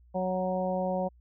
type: harmonic tone with a mistuned harmonic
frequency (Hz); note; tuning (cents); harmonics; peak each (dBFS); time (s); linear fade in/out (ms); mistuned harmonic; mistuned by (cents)
184.7; F#3; -3; 1 / 2 / 3 / 4 / 5; -32 / -40 / -30 / -34 / -39; 0.14-1.09; 20; 5; +18
effects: added 60 Hz sine -55 dBFS peak until 1.2 s